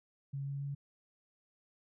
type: tone with pitch steps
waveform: sine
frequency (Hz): 138.59 / 139.72 / 140.85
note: C#3 / C#3 / C#3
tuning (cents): 0 / +14 / +28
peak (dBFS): -36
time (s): 0.33-0.75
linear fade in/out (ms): 10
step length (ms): 140
effects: none